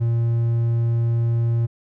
triangle tone, 116.54 Hz, A#2, in tune, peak -15 dBFS, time 0-1.67 s, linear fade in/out 20 ms, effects none

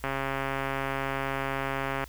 click train, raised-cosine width 0.5 ms, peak -15 dBFS, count 273, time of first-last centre 0.04-2.04 s, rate 136 Hz, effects added 60 Hz sine -46 dBFS peak until 2.08 s + white hiss -54 dBFS RMS until 2.08 s

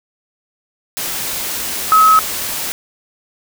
sine tone in noise, 1283 Hz, E6, 47 cents flat, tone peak -6 dBFS, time 1.92-2.19 s, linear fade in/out 0 ms, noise white, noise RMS -22 dBFS, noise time 0.97-2.72 s, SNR +13 dB, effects none

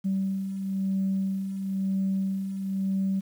sine beating tone pair, 192.1 / 193.1 Hz, G3 / G3, -35 / -26 cents, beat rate 1 Hz, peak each -33 / -25 dBFS, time 0.04-3.21 s, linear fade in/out 20 ms, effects tanh soft clip ceiling -19 dBFS + 9-bit

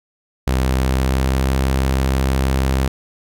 sawtooth tone with pitch glide, 64.8 to 66.24 Hz, C2 to C2, -16 to +22 cents, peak -11 dBFS, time 0.47-2.88 s, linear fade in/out 5 ms, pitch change +38 cents, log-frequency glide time 0.62-1.53 s, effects none

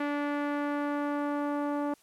sawtooth tone with low-pass filter sweep, 290.1 Hz, D4, 21 cents flat, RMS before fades -31 dBFS, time 0-1.94 s, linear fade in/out 5 ms, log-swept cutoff 2000 to 1000 Hz, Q 1.3, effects white hiss -63 dBFS RMS until 2.02 s + low-pass 12000 Hz 12 dB/octave

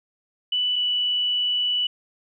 sine tone pair in turn, 2975 / 2961 Hz, F#7 / F#7, +9 / +1 cents, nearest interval unison, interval 8 cents, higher first, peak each -20 dBFS, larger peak neither, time 0.52-0.76 / 0.76-1.87 s, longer second, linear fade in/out 5 ms, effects none

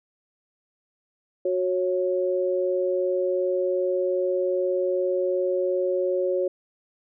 sine tone pair together, 367.2 / 550.2 Hz, F#4 / C#5, -13 / -13 cents, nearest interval perfect fifth, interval 700 cents, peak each -24 dBFS, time 1.45-6.48 s, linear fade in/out 5 ms, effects none

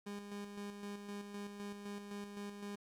30% pulse tone with tremolo, 203.4 Hz, G#3, 36 cents flat, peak -40 dBFS, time 0.06-2.76 s, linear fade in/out 10 ms, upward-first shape square, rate 3.9 Hz, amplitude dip 45%, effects low-pass 12000 Hz 12 dB/octave + 11-bit

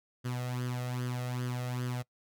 sawtooth tone with flanger, 124.4 Hz, B2, 13 cents sharp, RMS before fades -35 dBFS, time 0.24-2.03 s, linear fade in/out 20 ms, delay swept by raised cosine 0.62 to 1.58 ms, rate 2.5 Hz, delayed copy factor +0.65, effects noise-tail reverb RT60 0.1 s tail -22 dB re dry

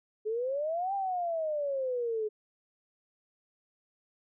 sine exponential two-way sweep, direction up then down, 420.9 to 801 to 420.9 Hz, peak -29 dBFS, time 0.25-2.29 s, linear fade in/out 20 ms, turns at 0.94 s, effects none

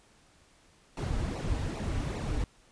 brown noise with flanger, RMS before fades -32 dBFS, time 0.97-2.44 s, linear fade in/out 2 ms, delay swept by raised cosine 0.6 to 5.8 ms, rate 2.5 Hz, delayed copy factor -0.8, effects pink hiss -62 dBFS RMS until 2.71 s + resampled to 22050 Hz

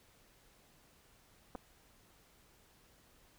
clicks, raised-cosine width 1 ms, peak -30 dBFS, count 2, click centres 1.551 / 1.555 s, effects pink hiss -66 dBFS RMS until 3.38 s

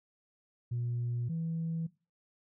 sine tone pair in turn, 120.2 / 164.11 Hz, B2 / E3, -46 / -7 cents, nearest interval perfect fourth, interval 539 cents, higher second, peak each -30 / -31 dBFS, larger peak first, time 0.71-1.29 / 1.29-1.87 s, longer neither, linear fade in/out 10 ms, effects noise-tail reverb RT60 0.3 s tail -19 dB re dry + tanh soft clip ceiling -28 dBFS

